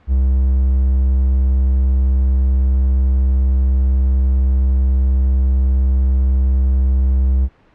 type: tone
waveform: triangle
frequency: 65.41 Hz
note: C2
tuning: in tune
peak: -9 dBFS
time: 0.07-7.49 s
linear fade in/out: 50 ms
effects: pink hiss -52 dBFS RMS until 7.74 s + low-pass 2000 Hz 12 dB/octave